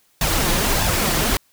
pink noise with flanger, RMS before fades -19 dBFS, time 0.21-1.37 s, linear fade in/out 2 ms, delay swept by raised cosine 1.1 to 5.9 ms, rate 1.6 Hz, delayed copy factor +0.6, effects white hiss -60 dBFS RMS until 1.52 s

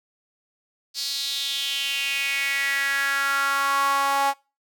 sawtooth tone with high-pass filter sweep, 277.2 Hz, C#4, in tune, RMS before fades -24 dBFS, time 0.94-4.34 s, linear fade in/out 50 ms, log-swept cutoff 4600 to 860 Hz, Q 4.8, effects noise-tail reverb RT60 0.3 s tail -24 dB re dry

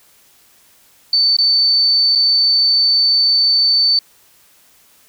sine tone with dropouts, 4533 Hz, C#8, 38 cents sharp, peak -10 dBFS, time 1.13-3.99 s, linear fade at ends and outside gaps 2 ms, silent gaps 1.367-1.386 / 2.152-2.156 s, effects white hiss -51 dBFS RMS until 5.08 s

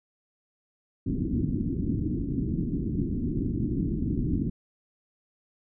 white low-pass noise, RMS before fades -28 dBFS, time 1.06-4.5 s, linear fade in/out 10 ms, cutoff 320 Hz, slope 48 dB/octave, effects none

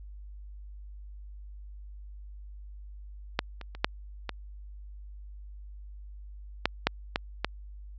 clicks, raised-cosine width 0.3 ms, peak -8 / -25 / -27 / -6 / -16 / -7 / -6 / -10 / -10 dBFS, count 9, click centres 3.391 / 3.613 / 3.75 / 3.845 / 4.293 / 6.656 / 6.87 / 7.159 / 7.446 s, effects added 50 Hz sine -42 dBFS peak until 7.98 s + resampled to 16000 Hz

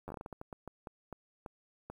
slowing click train, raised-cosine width 1 ms, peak -29 dBFS, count 16, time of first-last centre 0.08-1.9 s, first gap 10 ms, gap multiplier 1.31, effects 10-bit

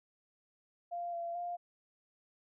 sine tone with pitch steps, 695 / 683 / 701 Hz, F5 / F5 / F5, -9 / -39 / +6 cents, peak -36 dBFS, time 0.91-1.57 s, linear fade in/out 20 ms, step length 220 ms, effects none

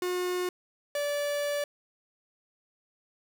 45% pulse tone pair in turn, 360.9 / 579.4 Hz, F#4 / D5, -43 / -24 cents, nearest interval minor sixth, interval 819 cents, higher second, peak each -28 dBFS, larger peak neither, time 0.02-0.49 / 0.95-1.64 s, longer second, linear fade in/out 2 ms, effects none

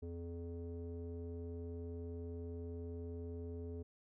square tone with low-pass filter, 85 Hz, F2, 46 cents flat, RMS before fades -45 dBFS, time 0.02-3.83 s, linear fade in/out 10 ms, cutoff 400 Hz, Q 3.7, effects none

